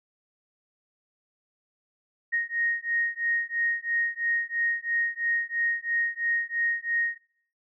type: beating tone pair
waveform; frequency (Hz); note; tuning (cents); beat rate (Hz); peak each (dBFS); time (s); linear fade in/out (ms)
sine; 1864.7 / 1867.7; A#6 / A#6; 0 / +3; 3; -28; 2.32-7.18; 20
effects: noise-tail reverb RT60 0.6 s tail -21 dB re dry